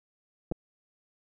clicks, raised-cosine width 2 ms, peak -19 dBFS, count 2, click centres 0.515 / 0.521 s, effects none

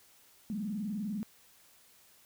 sine tone with vibrato, 206.7 Hz, G#3, 8 cents flat, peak -33 dBFS, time 0.5-1.23 s, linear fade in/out 0 ms, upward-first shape square, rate 20 Hz, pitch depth 140 cents each way, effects white hiss -62 dBFS RMS until 2.25 s

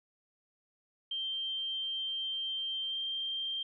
sine tone with pitch glide, 3148 to 3168 Hz, G7 to G7, +7 to +18 cents, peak -33 dBFS, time 1.11-3.63 s, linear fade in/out 5 ms, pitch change +11 cents, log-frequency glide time 2.87-2.97 s, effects none

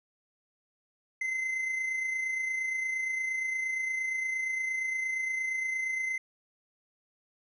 triangle tone with amplitude modulation, 2062 Hz, C7, 26 cents flat, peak -26 dBFS, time 1.21-6.18 s, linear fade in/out 5 ms, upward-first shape sine, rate 28.6 Hz, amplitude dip 40%, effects resampled to 24000 Hz

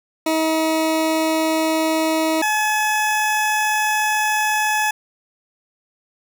20% pulse tone pair in turn, 318.8 / 853.8 Hz, D#4 / G#5, +42 / +48 cents, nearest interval octave + perfect fourth, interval 1706 cents, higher second, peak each -12 dBFS, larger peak neither, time 0.26-2.42 / 2.42-4.91 s, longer second, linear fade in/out 5 ms, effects none

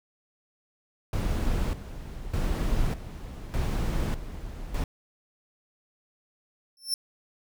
brown noise with tremolo, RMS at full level -26 dBFS, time 1.13-4.84 s, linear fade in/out 2 ms, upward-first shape square, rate 0.83 Hz, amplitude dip 75%
sawtooth tone with exponential growth, 5370 Hz, E8, 31 cents sharp, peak -19 dBFS, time 6.77-6.94 s, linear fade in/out 1 ms, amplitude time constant 35 ms
effects none

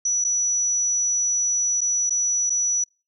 sine tone with dropouts, 5900 Hz, F#8, 6 cents flat, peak -19 dBFS, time 0.05-2.84 s, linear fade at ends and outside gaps 5 ms, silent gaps 0.242-0.247 / 1.808-1.814 / 2.096-2.105 / 2.497-2.502 s, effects noise-tail reverb RT60 0.3 s tail -26 dB re dry

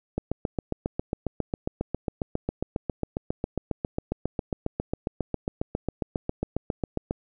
click train, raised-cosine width 2 ms, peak -13 dBFS, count 52, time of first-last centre 0.18-7.109 s, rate 7.36 Hz, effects none

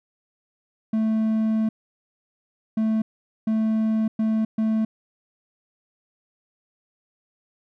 triangle tone bursts at uneven times, 219.8 Hz, A3, 2 cents flat, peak -17 dBFS, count 5, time 0.93-1.69 / 2.77-3.02 / 3.47-4.08 / 4.19-4.45 / 4.58-4.85 s, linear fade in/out 5 ms, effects none

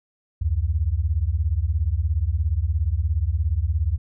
sine beating tone pair, 70.3 / 87.3 Hz, C#2 / F2, +25 / 0 cents, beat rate 17 Hz, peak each -22 dBFS, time 0.41-3.98 s, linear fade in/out 10 ms, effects none

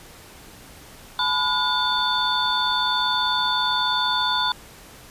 sine tone cluster, 859 / 1000 / 1438 / 3543 / 4428 Hz, A5 / B5 / F#6 / A7 / C#8, -42 / +21 / -50 / +11 / -3 cents, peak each -30 / -24 / -27 / -23 / -30 dBFS, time 1.19-4.52 s, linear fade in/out 2 ms, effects pink hiss -45 dBFS RMS until 5.1 s + resampled to 32000 Hz

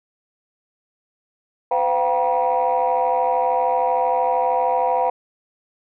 sine tone cluster, 509 / 702 / 775 / 957 Hz, C5 / F5 / G5 / A#5, -48 / +9 / -20 / +45 cents, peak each -21 dBFS, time 1.71-5.1 s, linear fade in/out 5 ms, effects tanh soft clip ceiling -10 dBFS

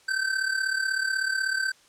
square tone with amplitude modulation, 1547 Hz, G6, 23 cents flat, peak -22 dBFS, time 0.08-1.72 s, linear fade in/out 10 ms, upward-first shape sine, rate 36.2 Hz, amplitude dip 70%, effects white hiss -58 dBFS RMS until 1.88 s + low-pass 8000 Hz 12 dB/octave

